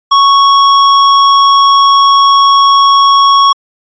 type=tone; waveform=square; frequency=1109 Hz; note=C#6; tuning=in tune; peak=-4 dBFS; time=0.11-3.53 s; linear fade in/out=10 ms; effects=resampled to 16000 Hz